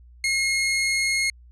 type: tone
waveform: sawtooth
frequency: 2155 Hz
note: C#7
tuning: 49 cents flat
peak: -17 dBFS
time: 0.24-1.3 s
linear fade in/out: 2 ms
effects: added 60 Hz sine -46 dBFS peak until 1.51 s + resampled to 24000 Hz